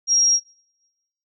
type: tone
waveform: sine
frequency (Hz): 5620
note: F8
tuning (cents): +10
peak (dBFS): -14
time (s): 0.07-0.4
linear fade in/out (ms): 50
effects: noise-tail reverb RT60 0.9 s tail -22 dB re dry